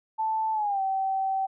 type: tone with pitch glide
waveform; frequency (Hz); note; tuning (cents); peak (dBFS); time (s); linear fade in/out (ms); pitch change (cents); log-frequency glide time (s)
sine; 880 to 770.5; A5 to G5; 0 to -30; -24; 0.18-1.47; 20; -230; 0.53-0.81
effects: none

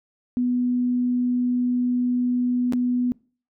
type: tone with dropouts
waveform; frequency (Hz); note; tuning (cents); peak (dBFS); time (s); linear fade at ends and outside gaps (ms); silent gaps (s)
sine; 246.9; B3; 0; -19; 0.37-3.12; 0; 2.724-2.734
effects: noise-tail reverb RT60 0.4 s tail -24 dB re dry

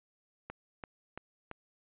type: click train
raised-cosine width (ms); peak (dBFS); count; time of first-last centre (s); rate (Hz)
0.5; -26; 4; 0.5-1.514; 2.96
effects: resampled to 8000 Hz

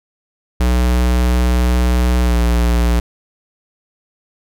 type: tone with pitch glide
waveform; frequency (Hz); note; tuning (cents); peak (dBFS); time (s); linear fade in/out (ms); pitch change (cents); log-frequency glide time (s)
square; 61.3 to 59.14; B1 to A#1; -12 to +26; -12; 0.6-3; 5; -62; 2.24-2.36
effects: none

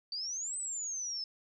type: exponential two-way sweep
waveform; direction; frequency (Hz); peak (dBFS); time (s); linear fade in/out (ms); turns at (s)
sine; up then down; 4565 to 8200 to 5170; -35; 0.12-1.24; 2; 0.57
effects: none

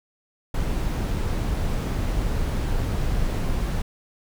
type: noise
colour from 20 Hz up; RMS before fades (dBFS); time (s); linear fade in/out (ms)
brown; -24; 0.54-3.82; 5
effects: none

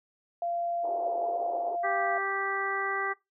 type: tone with pitch glide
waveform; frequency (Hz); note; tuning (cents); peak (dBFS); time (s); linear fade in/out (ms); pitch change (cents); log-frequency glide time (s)
sine; 689 to 693.4; F5 to F5; -24 to -13; -28; 0.42-2.18; 2; +11; 1.25-1.35
type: band-pass noise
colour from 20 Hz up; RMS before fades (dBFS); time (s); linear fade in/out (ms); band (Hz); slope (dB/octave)
white; -38; 0.83-1.77; 20; 350 to 800; 48
type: harmonic tone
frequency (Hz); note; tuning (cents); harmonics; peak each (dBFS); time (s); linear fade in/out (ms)
392; G4; 0; 1 / 2 / 3 / 4 / 5; -36 / -36 / -33 / -35 / -33; 1.83-3.14; 20
effects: noise-tail reverb RT60 0.2 s tail -21 dB re dry

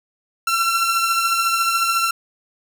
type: beating tone pair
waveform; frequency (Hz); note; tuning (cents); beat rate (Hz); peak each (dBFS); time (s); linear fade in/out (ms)
sawtooth; 1353 / 1367; E6 / F6; +45 / -37; 14; -14 / -21; 0.47-2.11; 5
effects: none

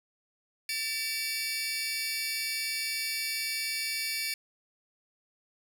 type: tone cluster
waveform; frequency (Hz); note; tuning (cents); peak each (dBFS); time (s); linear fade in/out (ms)
25% pulse; 1775 / 2291 / 2730 / 4327 / 4987; A6 / D7 / F7 / C#8 / D#8; +15 / -44 / -40 / -43 / +3; -38 / -29 / -37 / -36 / -33; 0.69-4.34; 2
effects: none

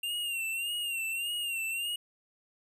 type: tone with vibrato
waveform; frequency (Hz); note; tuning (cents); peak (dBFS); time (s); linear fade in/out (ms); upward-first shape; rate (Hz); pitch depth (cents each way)
square; 2772; F7; -14; -32; 0.03-1.96; 5; sine; 1.7; 71
effects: none

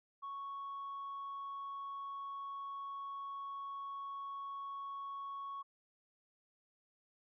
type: tone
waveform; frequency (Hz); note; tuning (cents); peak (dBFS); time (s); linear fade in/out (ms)
sine; 1108.7; C#6; 0; -40; 0.22-5.63; 20
effects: tanh soft clip ceiling -39 dBFS

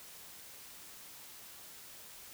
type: silence
effects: white hiss -52 dBFS RMS until 2.33 s

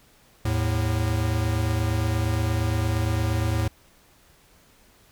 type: tone pair together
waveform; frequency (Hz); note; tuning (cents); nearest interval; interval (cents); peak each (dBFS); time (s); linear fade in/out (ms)
square; 80.21 / 108.8; E2 / A2; -47 / -19; perfect fourth; 528; -27 / -24; 0.45-3.68; 5
effects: pink hiss -57 dBFS RMS until 5.11 s

